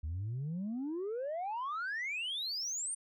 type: exponential sweep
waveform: sine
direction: up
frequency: 73.1 to 9250 Hz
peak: -33 dBFS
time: 0.03-2.95 s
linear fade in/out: 10 ms
effects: tanh soft clip ceiling -33 dBFS